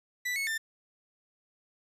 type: tone with pitch steps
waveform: 40% pulse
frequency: 1977 / 2200 / 1789 Hz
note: B6 / C#7 / A6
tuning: +1 / -14 / +28 cents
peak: -29 dBFS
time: 0.25-0.58 s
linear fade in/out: 10 ms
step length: 110 ms
effects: resampled to 32000 Hz + 10-bit